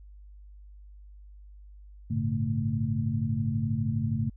sine tone cluster, 102 / 114.3 / 141 / 223.2 Hz, G#2 / A#2 / C#3 / A3, -31 / -34 / +30 / +25 cents, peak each -31 dBFS, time 2.1-4.3 s, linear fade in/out 10 ms, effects added 50 Hz sine -46 dBFS peak until 4.36 s

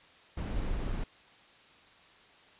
brown noise, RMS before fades -33 dBFS, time 0.37-1.04 s, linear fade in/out 5 ms, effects white hiss -58 dBFS RMS until 2.59 s + resampled to 8000 Hz

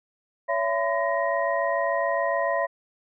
sine tone cluster, 562 / 669 / 1014 / 1878 Hz, C#5 / E5 / B5 / A#6, +24 / +25 / +45 / +12 cents, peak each -27 / -26 / -28 / -30 dBFS, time 0.48-2.67 s, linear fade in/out 20 ms, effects none

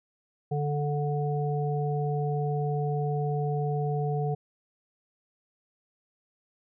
harmonic tone, 146.4 Hz, D3, 5 cents flat, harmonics 1 / 3 / 5, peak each -27 / -32 / -34 dBFS, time 0.51-4.35 s, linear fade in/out 10 ms, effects none

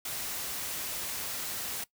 white noise, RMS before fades -36 dBFS, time 0.05-1.84 s, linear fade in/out 5 ms, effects noise-tail reverb RT60 0.1 s tail -19 dB re dry

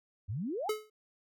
sine exponential sweep, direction up, 87.31 to 926 Hz, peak -33 dBFS, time 0.28-0.7 s, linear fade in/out 20 ms
square tone with exponential decay, 428.8 Hz, A4, 45 cents flat, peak -27 dBFS, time 0.69-0.9 s, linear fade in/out 5 ms, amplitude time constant 45 ms
effects none

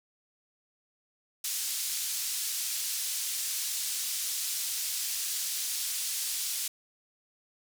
pink band-pass noise, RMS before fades -33 dBFS, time 1.44-6.68 s, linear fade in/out 5 ms, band 5100 to 14000 Hz, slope 12 dB/octave, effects none

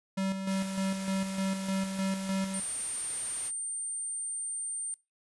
square tone with tremolo, 192.3 Hz, G3, 33 cents flat, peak -29 dBFS, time 0.17-2.6 s, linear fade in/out 10 ms, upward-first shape square, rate 3.3 Hz, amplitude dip 50%
white noise, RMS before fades -43 dBFS, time 0.46-3.52 s, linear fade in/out 50 ms
sine tone, 8870 Hz, C#9, in tune, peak -33 dBFS, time 2.54-4.94 s, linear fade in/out 0 ms
effects noise-tail reverb RT60 0.2 s tail -19 dB re dry + resampled to 24000 Hz

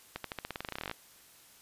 accelerating click train, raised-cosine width 0.3 ms, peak -20 dBFS, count 19, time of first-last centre 0.16-0.913 s, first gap 83 ms, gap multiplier 0.91, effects white hiss -58 dBFS RMS until 1.61 s + resampled to 32000 Hz

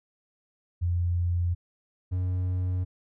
sine / triangle tone pair in turn, 87.31 / 91.31 Hz, F2 / F#2, 0 / -22 cents, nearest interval minor second, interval 78 cents, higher second, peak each -23 dBFS, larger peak neither, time 0.81-1.55 / 2.11-2.85 s, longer neither, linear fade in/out 20 ms, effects none

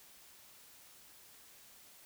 silence, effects white hiss -59 dBFS RMS until 2.05 s

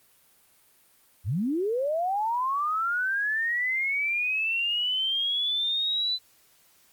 sine linear sweep, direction up, 73.42 to 4024 Hz, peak -24 dBFS, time 1.24-6.19 s, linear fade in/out 50 ms, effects white hiss -61 dBFS RMS until 6.92 s + Opus 32 kbps

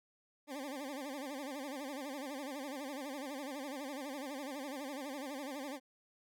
20% pulse tone with vibrato, 277.2 Hz, C#4, in tune, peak -36 dBFS, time 0.47-5.8 s, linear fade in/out 50 ms, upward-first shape sine, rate 12 Hz, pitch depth 140 cents each way, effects none

